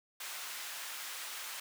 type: high-pass noise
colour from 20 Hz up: pink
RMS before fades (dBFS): -43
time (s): 0.2-1.6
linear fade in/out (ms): 5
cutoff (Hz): 1300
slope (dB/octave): 12
effects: none